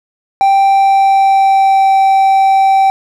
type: tone with pitch glide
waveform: triangle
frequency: 784 to 775.9 Hz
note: G5 to G5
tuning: 0 to -18 cents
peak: -4 dBFS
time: 0.41-2.9 s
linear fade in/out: 0 ms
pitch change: -18 cents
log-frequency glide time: 0.63-1.93 s
effects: none